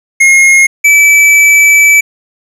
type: tone pair in turn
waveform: square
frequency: 2150 / 2307 Hz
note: C7 / D7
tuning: +47 / -31 cents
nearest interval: minor second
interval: 122 cents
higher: second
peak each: -3 dBFS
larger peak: neither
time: 0.2-0.67 / 0.84-2.01 s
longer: second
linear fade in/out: 10 ms
effects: low-pass 11000 Hz 12 dB/octave + 7-bit